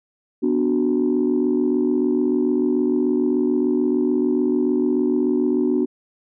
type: chord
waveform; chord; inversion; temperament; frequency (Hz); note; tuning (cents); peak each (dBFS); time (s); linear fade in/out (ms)
sine; B minor; none; equal; 246.9 / 293.7 / 370; B3 / D4 / F#4; 0 / 0 / 0; -20; 0.42-5.86; 20
effects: tanh soft clip ceiling -10 dBFS